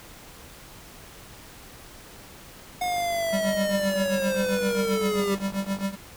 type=linear sweep; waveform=square; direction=down; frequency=725 to 393.3 Hz; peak=-25 dBFS; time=2.81-5.35 s; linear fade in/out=5 ms
type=click train; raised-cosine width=1 ms; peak=-28 dBFS; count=149; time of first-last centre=2.82-5.828 s; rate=49.2 Hz
type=tone with tremolo; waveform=square; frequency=196 Hz; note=G3; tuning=in tune; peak=-23 dBFS; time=3.32-5.96 s; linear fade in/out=20 ms; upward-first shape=triangle; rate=7.6 Hz; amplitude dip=95%
effects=pink hiss -46 dBFS RMS until 6.16 s